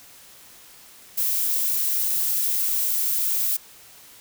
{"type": "noise", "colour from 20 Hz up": "violet", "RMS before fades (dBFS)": -23, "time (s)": [1.17, 3.57], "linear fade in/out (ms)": 10, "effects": ["white hiss -48 dBFS RMS until 4.2 s"]}